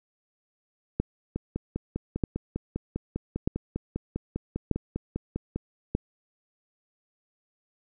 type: two click trains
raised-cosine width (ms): 3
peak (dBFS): -11 / -17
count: 5 / 22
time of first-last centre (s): 1-5.95 / 1.36-5.56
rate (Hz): 0.808 / 5
effects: none